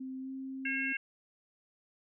sine tone with pitch glide, 261.6 to 265.7 Hz, C4 to C4, 0 to +27 cents, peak -38 dBFS, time 0-0.93 s, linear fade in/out 10 ms, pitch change +27 cents, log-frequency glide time 0.2-0.3 s
harmonic tone, 541 Hz, C#5, 42 cents flat, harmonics 3 / 4 / 5, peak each -36 / -36 / -36 dBFS, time 0.65-0.97 s, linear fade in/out 5 ms
effects none

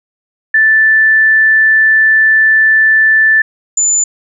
sine tone pair in turn, 1760 / 7040 Hz, A6 / A8, 0 / 0 cents, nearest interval 2 octaves, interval 2400 cents, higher second, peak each -5 / -8 dBFS, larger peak first, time 0.54-3.42 / 3.77-4.04 s, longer first, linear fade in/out 5 ms, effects none

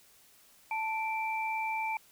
sine tone pair together, 882 / 2344 Hz, A5 / D7, +4 / -4 cents, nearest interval octave + perfect fourth, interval 1692 cents, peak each -32 / -35 dBFS, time 0.71-1.97 s, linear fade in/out 2 ms, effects white hiss -61 dBFS RMS until 2.11 s

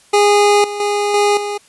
25% pulse tone with level steps, 411 Hz, G#4, 18 cents flat, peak -5 / -18 / -11 / -7 / -16 dBFS, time 0.13-1.58 s, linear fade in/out 10 ms, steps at 0.64 / 0.8 / 1.14 / 1.37 s, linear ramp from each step 2 ms, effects white hiss -49 dBFS RMS until 1.68 s + resampled to 24000 Hz

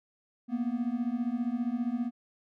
triangle beating tone pair, 231.7 / 246.7 Hz, A#3 / B3, -10 / -2 cents, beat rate 15 Hz, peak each -30 / -29 dBFS, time 0.48-2.11 s, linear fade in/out 50 ms, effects none

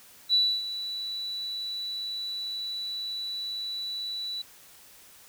sine tone with ADSR envelope, 3951 Hz, B7, in tune, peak -18 dBFS, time 0.29-4.42 s, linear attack 45 ms, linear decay 280 ms, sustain -13 dB, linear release 6 ms, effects white hiss -53 dBFS RMS until 5.28 s

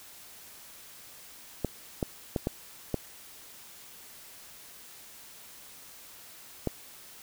clicks, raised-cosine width 2 ms, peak -14 dBFS, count 6, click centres 1.647 / 2.028 / 2.362 / 2.471 / 2.943 / 6.673 s, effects white hiss -50 dBFS RMS until 7.22 s

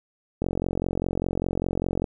click train, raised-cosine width 2 ms, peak -12 dBFS, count 74, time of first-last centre 0.42-2.042 s, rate 45 Hz, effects 9-bit

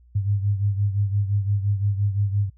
sine beating tone pair, 100 / 105.8 Hz, G2 / G#2, +35 / +33 cents, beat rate 5.8 Hz, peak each -20 / -26 dBFS, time 0.15-2.5 s, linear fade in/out 10 ms, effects added 60 Hz sine -50 dBFS peak until 2.57 s

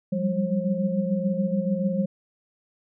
sine tone cluster, 177.4 / 192.3 / 199.2 / 536 Hz, F3 / G3 / G3 / C5, +27 / -33 / +28 / +42 cents, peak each -28 / -28 / -26 / -29 dBFS, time 0.12-2.06 s, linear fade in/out 10 ms, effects none

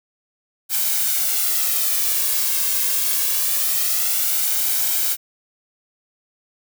blue noise with flanger, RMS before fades -20 dBFS, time 0.69-5.17 s, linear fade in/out 50 ms, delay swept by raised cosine 1.3 to 1.86 ms, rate 0.24 Hz, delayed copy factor +0.55, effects none

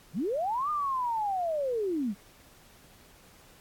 sine linear two-way sweep, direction up then down, 126.7 to 1227 to 179.9 Hz, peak -27 dBFS, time 0.13-2.15 s, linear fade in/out 50 ms, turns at 0.7 s, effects pink hiss -57 dBFS RMS until 3.6 s + AAC 64 kbps

